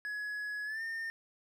triangle tone with pitch glide, 1685 to 1816.4 Hz, G#6 to A#6, +25 to -45 cents, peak -34 dBFS, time 0.05-1.1 s, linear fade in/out 0 ms, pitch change +130 cents, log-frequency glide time 0.65-0.82 s, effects none

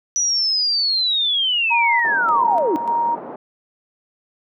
sine linear sweep, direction down, 5920 to 282.5 Hz, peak -16 dBFS, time 0.16-2.76 s, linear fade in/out 0 ms
sine tone with tremolo, 937 Hz, A#5, 9 cents sharp, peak -16 dBFS, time 1.7-3.16 s, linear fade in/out 20 ms, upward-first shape square, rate 1.7 Hz, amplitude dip 50%
white band-pass noise, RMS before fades -33 dBFS, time 2.04-3.36 s, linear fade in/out 5 ms, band 200 to 920 Hz, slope 24 dB/octave
effects none

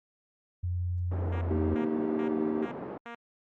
sine tone with pitch glide, 88.9 to 85.53 Hz, F2 to F2, +31 to -36 cents, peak -28 dBFS, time 0.63-1.75 s, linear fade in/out 10 ms, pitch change -67 cents, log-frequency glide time 1.19-1.58 s
white band-pass noise, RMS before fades -39 dBFS, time 1.11-2.98 s, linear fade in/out 10 ms, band 170 to 520 Hz, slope 12 dB/octave
5% pulse tone bursts, 234.8 Hz, A#3, 13 cents sharp, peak -27 dBFS, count 5, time 1.32-3.15 s, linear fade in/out 5 ms, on 94 ms, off 340 ms
triangle chord, Eb major, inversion second, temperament just, 233.3 / 311.1 / 388.9 Hz, Bb3 / Eb4 / G4, +2 / 0 / -14 cents, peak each -30 dBFS, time 1.5-2.66 s, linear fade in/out 10 ms
effects low-pass 2000 Hz 12 dB/octave + Opus 48 kbps

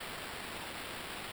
white noise with sample-and-hold, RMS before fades -43 dBFS, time 0-1.32 s, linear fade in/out 10 ms, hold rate 6300 Hz, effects none

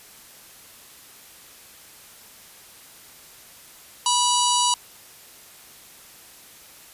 harmonic tone with a mistuned harmonic, 977 Hz, B5, 19 cents flat, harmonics 1 / 3 / 4 / 5 / 6 / 7 / 8 / 9 / 10, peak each -21 / -26 / -27 / -28 / -29 / -29 / -30 / -31 / -31 dBFS, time 4.06-4.74 s, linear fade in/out 2 ms, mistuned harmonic 5, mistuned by -92 cents, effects white hiss -47 dBFS RMS until 6.93 s + resampled to 32000 Hz

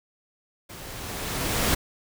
pink noise with level ramp, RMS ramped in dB -42 to -22 dBFS, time 0.69-1.75 s, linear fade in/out 10 ms, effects none

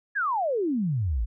sine exponential sweep, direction down, 1732 to 49 Hz, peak -23 dBFS, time 0.15-1.26 s, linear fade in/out 20 ms, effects none

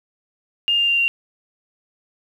sine tone with pitch steps, 2818 / 2800 / 2782 / 2765 Hz, F7 / F7 / F7 / F7, +15 / +4 / -7 / -18 cents, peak -15 dBFS, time 0.68-1.08 s, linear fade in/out 0 ms, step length 100 ms, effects 8-bit

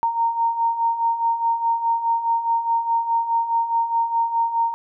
sine beating tone pair, 920 / 924.8 Hz, A#5 / A#5, -23 / -14 cents, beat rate 4.8 Hz, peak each -25 / -19 dBFS, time 0.03-4.74 s, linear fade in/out 0 ms, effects none

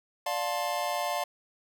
square chord, D minor seventh, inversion none, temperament just, 587.3 / 704.8 / 881 / 1057.2 Hz, D5 / F5 / A5 / C6, 0 / +16 / +2 / +18 cents, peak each -35 / -33 / -36 / -37 dBFS, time 0.26-1.24 s, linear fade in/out 5 ms, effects none

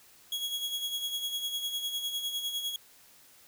40% pulse tone with tremolo, 3322 Hz, G#7, in tune, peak -29 dBFS, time 0.32-2.76 s, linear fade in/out 2 ms, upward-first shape sine, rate 9.9 Hz, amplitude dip 55%, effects white hiss -58 dBFS RMS until 3.47 s

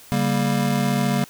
square chord, G diminished, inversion second, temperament just, 141.12 / 196 / 235.2 Hz, Db3 / G3 / Bb3, +31 / 0 / +16 cents, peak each -24 dBFS, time 0.12-1.24 s, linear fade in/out 0 ms, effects white hiss -46 dBFS RMS until 1.29 s

